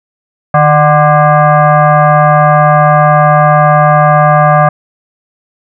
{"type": "tone with frequency modulation", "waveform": "sine", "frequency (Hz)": 294.4, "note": "D4", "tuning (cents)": 4, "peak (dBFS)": -3, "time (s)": [0.54, 4.69], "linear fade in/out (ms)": 5, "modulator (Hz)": 447, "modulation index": 2.4, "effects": []}